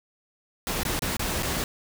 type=noise with dropouts; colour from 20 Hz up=pink; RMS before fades=-28 dBFS; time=0.67-1.64 s; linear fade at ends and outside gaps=1 ms; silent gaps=0.833-0.851 / 0.993-1.021 / 1.168-1.194 / 1.425-1.43 s; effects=none